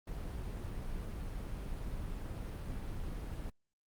brown noise, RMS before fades -40 dBFS, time 0.07-3.5 s, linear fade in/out 5 ms, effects Opus 32 kbps

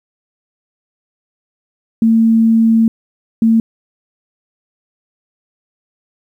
sine tone bursts at uneven times, 225.7 Hz, A3, 44 cents sharp, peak -7 dBFS, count 2, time 2.02-2.88 / 3.42-3.6 s, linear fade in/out 2 ms, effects 8-bit

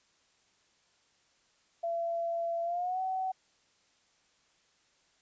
sine tone with pitch glide, 676 to 754.4 Hz, E5 to F#5, +43 to +33 cents, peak -30 dBFS, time 1.83-3.32 s, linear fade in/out 10 ms, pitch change +190 cents, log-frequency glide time 2.63-3.01 s, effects white hiss -69 dBFS RMS until 5.21 s + resampled to 16000 Hz

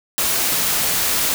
white noise, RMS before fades -19 dBFS, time 0.18-1.34 s, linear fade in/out 0 ms, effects none

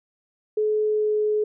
sine tone with pitch glide, 427.4 to 424.4 Hz, G#4 to G#4, +50 to +38 cents, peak -19 dBFS, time 0.57-1.44 s, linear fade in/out 5 ms, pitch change -12 cents, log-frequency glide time 0.86-1.17 s, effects none

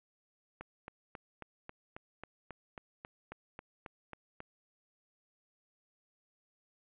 click train, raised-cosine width 0.5 ms, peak -29 dBFS, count 15, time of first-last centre 0.61-4.404 s, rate 3.69 Hz, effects resampled to 8000 Hz + 11-bit

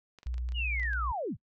clicks, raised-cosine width 0.2 ms, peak -34 dBFS, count 10, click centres 0.187 / 0.231 / 0.269 / 0.342 / 0.381 / 0.489 / 0.521 / 0.798 / 0.832 / 0.933 s
sine tone with pitch glide, 61.1 to 60.61 Hz, B1 to B1, -18 to -32 cents, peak -31 dBFS, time 0.26-1.12 s, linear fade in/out 5 ms, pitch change -14 cents, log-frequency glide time 0.52-0.74 s
sine linear sweep, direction down, 2960 to 53.1 Hz, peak -31 dBFS, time 0.54-1.37 s, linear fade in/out 50 ms
effects noise-tail reverb RT60 0.1 s tail -24 dB re dry

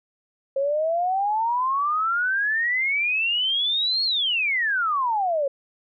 sine exponential two-way sweep, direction up then down, 536 to 4363 to 536 Hz, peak -20 dBFS, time 0.56-5.48 s, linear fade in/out 5 ms, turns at 4.04 s, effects none

